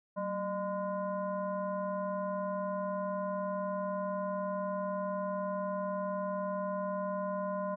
sine tone with frequency modulation, 607 Hz, D#5, 43 cents flat, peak -32 dBFS, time 0.16-7.76 s, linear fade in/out 20 ms, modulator 418 Hz, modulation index 1.1, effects none

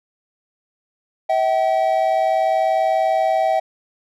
triangle tone pair together, 645.7 / 766 Hz, E5 / G5, -36 / -40 cents, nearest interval minor third, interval 296 cents, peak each -16 dBFS, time 1.29-3.6 s, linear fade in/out 10 ms, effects none

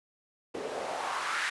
white noise with band-pass filter sweep, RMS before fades -34 dBFS, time 0.54-1.5 s, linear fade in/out 10 ms, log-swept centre 370 to 1800 Hz, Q 2.5, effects resampled to 24000 Hz

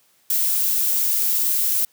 violet noise, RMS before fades -20 dBFS, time 0.3-1.85 s, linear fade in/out 2 ms, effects white hiss -60 dBFS RMS until 1.92 s + high-pass 100 Hz 12 dB/octave

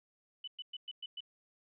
sine tone bursts, 2987 Hz, F#7, 16 cents sharp, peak -40 dBFS, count 6, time 0.44-1.206 s, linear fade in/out 5 ms, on 36 ms, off 110 ms, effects none

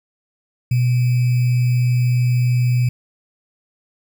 sine tone with sample-and-hold, 123.47 Hz, B2, in tune, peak -13 dBFS, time 0.71-2.89 s, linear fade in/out 5 ms, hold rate 2450 Hz, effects none

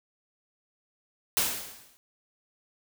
white noise with exponential decay, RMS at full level -23 dBFS, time 1.37-1.97 s, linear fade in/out 0 ms, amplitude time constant 130 ms, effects none

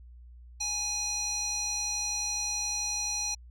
square tone with band-pass filter, 830.6 Hz, G#5, in tune, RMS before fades -32 dBFS, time 0.6-3.35 s, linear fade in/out 10 ms, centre 5400 Hz, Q 5.9, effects added 60 Hz sine -47 dBFS peak until 3.5 s

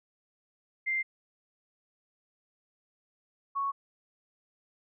sine tone pair in turn, 2093 / 1108.7 Hz, C7 / C#6, 0 / 0 cents, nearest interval major seventh, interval 1100 cents, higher first, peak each -27 / -28 dBFS, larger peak first, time 0.86-1.03 / 3.55-3.72 s, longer neither, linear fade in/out 20 ms, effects none

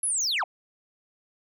sine linear sweep, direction down, 11175 to 612 Hz, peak -21 dBFS, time 0.03-0.44 s, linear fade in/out 5 ms, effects tanh soft clip ceiling -23 dBFS

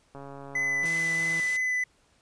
click train, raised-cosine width 1 ms, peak -29 dBFS, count 99, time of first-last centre 0.15-0.855 s, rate 139 Hz
triangle tone with vibrato, 2009 Hz, B6, 29 cents sharp, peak -23 dBFS, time 0.55-1.84 s, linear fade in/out 5 ms, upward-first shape triangle, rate 3.1 Hz, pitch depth 11 cents each way
sawtooth tone, 164.81 Hz, E3, in tune, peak -33 dBFS, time 0.83-1.4 s, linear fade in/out 0 ms
white noise, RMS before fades -40 dBFS, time 0.85-1.57 s, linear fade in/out 5 ms
effects pink hiss -65 dBFS RMS until 2.21 s + resampled to 22050 Hz

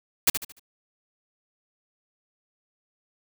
white noise with echo, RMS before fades -18 dBFS, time 0.27-0.3 s, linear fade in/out 5 ms, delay 74 ms, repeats 4, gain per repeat -9 dB, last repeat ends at 0.596 s, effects none

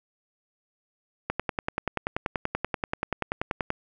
click train, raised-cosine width 0.5 ms, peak -11 dBFS, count 26, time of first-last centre 1.3-3.704 s, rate 10.4 Hz, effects none

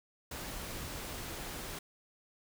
pink noise, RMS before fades -42 dBFS, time 0.31-1.79 s, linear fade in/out 5 ms, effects none

